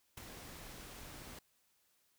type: noise with ADSR envelope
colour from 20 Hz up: pink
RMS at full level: -45 dBFS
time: 0.17-1.39 s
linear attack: 5 ms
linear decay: 17 ms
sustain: -6 dB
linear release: 4 ms
effects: white hiss -75 dBFS RMS until 2.18 s